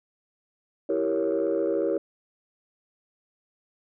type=chord; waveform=sine; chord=E diminished seventh; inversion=none; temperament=equal; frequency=329.6 / 392 / 466.2 / 554.4 Hz; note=E4 / G4 / Bb4 / Db5; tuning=0 / 0 / 0 / 0 cents; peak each=-27 dBFS; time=0.89-1.98 s; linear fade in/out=5 ms; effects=tanh soft clip ceiling -17 dBFS